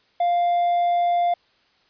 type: tone with hard clipping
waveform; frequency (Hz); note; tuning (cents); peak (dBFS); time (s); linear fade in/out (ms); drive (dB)
triangle; 698.5; F5; 0; -18; 0.2-1.34; 5; 5
effects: white hiss -61 dBFS RMS until 1.89 s + resampled to 11025 Hz